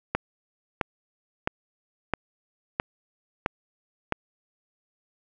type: click train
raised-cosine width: 0.5 ms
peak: -8 dBFS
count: 7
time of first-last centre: 0.15-4.124 s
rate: 1.51 Hz
effects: none